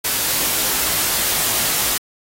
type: noise with comb filter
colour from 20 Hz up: white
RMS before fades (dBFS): -19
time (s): 0.04-1.98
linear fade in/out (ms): 10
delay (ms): 19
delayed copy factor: +0.6
effects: AAC 48 kbps